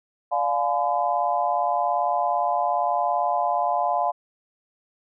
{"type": "chord", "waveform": "sine", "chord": "D diminished seventh", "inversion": "none", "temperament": "just", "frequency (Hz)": [587.3, 704.8, 845.8, 1014.9], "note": ["D5", "F5", "Ab5", "Cb6"], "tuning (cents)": [0, 16, 31, 47], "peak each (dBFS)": [-29, -23, -26, -27], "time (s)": [0.31, 4.12], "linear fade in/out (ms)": 20, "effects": []}